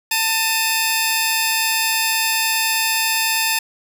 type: tone pair together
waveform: 10% pulse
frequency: 895.1 / 2523 Hz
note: A5 / D#7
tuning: +29 / +23 cents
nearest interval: octave + tritone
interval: 1794 cents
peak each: -11 dBFS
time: 0.11-3.59 s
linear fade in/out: 5 ms
effects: none